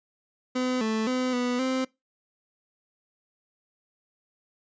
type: tone with pitch steps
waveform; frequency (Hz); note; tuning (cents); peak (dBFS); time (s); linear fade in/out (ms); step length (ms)
30% pulse; 253.7 / 219.9 / 254.5 / 246.5 / 260.2; B3 / A3 / C4 / B3 / C4; +47 / -1 / -48 / -3 / -9; -22; 0.55-1.85; 10; 260
effects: noise-tail reverb RT60 0.2 s tail -22 dB re dry + resampled to 16000 Hz